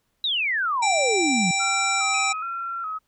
sine exponential sweep, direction down, 3958 to 165.8 Hz, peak -21 dBFS, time 0.24-1.51 s, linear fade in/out 2 ms
harmonic tone, 782 Hz, G5, 4 cents flat, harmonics 1 / 3 / 5 / 7 / 9 / 10, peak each -27 / -24 / -31 / -33 / -30 / -30 dBFS, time 0.82-2.33 s, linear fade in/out 10 ms
sine tone with vibrato, 1318.5 Hz, E6, in tune, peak -27 dBFS, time 1.59-2.99 s, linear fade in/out 20 ms, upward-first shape square, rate 1.2 Hz, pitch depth 59 cents each way
sine tone with exponential decay, 2489 Hz, D#7, in tune, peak -27 dBFS, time 2.14-2.93 s, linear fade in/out 1 ms, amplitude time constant 170 ms
effects pink hiss -72 dBFS RMS until 3.07 s

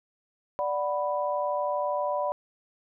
sine chord, B minor, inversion first, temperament equal, 587.3 / 740 / 987.8 Hz, D5 / F#5 / B5, 0 / 0 / 0 cents, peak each -28 / -33 / -30 dBFS, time 0.59-2.32 s, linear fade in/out 0 ms, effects none

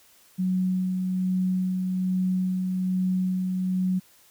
sine tone with tremolo, 185 Hz, F#3, in tune, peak -21 dBFS, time 0.38-4 s, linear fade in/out 20 ms, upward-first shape sine, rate 1.2 Hz, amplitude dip 30%, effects white hiss -57 dBFS RMS until 4.3 s

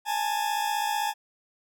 40% pulse tone pair together, 830 / 885.7 Hz, G#5 / A5, -1 / +11 cents, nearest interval minor second, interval 112 cents, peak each -27 / -28 dBFS, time 0.05-1.14 s, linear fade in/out 50 ms, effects none

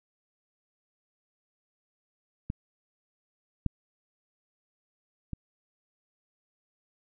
clicks, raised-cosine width 5 ms, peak -19 / -14 / -22 dBFS, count 3, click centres 2.501 / 3.663 / 5.333 s, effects none

